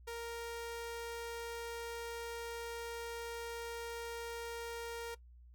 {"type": "tone", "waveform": "sawtooth", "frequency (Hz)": 466.2, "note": "A#4", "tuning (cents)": 0, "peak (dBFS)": -37, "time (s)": [0.07, 5.15], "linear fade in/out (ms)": 10, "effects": ["noise-tail reverb RT60 0.1 s tail -19 dB re dry", "added 60 Hz sine -55 dBFS peak until 5.54 s"]}